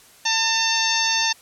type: harmonic tone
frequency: 899 Hz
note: A5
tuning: 37 cents sharp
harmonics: 1 / 2 / 3 / 4 / 5 / 6 / 7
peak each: -26 / -26 / -26 / -26 / -26 / -26 / -26 dBFS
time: 0.25-1.33 s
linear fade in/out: 10 ms
effects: white hiss -50 dBFS RMS until 1.41 s + low-pass 12000 Hz 12 dB/octave